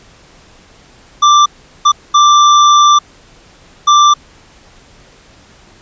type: tone bursts at uneven times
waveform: square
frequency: 1178 Hz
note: D6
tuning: 5 cents sharp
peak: -5 dBFS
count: 4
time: 1.22-1.46 / 1.85-1.92 / 2.14-2.99 / 3.87-4.14 s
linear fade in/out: 10 ms
effects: pink hiss -43 dBFS RMS until 5.81 s + resampled to 16000 Hz